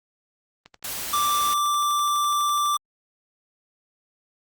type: click train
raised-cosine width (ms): 0.2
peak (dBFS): -26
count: 26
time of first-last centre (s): 0.66-2.743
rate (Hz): 12
type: noise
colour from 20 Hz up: white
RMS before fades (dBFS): -31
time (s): 0.84-1.54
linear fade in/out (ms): 5
type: tone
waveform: square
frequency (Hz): 1174.7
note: D6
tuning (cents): 0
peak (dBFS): -21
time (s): 1.13-2.77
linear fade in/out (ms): 5
effects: Opus 32 kbps